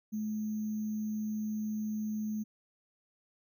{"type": "tone with sample-and-hold", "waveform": "sine", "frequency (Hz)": 214, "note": "A3", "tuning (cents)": -48, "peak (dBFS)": -32, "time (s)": [0.12, 2.44], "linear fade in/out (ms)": 20, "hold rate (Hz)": 6300, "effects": []}